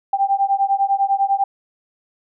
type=beating tone pair; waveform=sine; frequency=784 / 794 Hz; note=G5 / G5; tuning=0 / +22 cents; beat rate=10 Hz; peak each=-18 dBFS; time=0.13-1.44 s; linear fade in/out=5 ms; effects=none